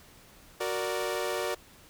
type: chord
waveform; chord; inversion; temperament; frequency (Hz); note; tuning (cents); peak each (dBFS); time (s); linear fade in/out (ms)
sawtooth; Gb augmented; none; equal; 370 / 466.2 / 587.3; Gb4 / Bb4 / D5; 0 / 0 / 0; -30; 0.6-1.55; 10
effects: pink hiss -55 dBFS RMS until 1.89 s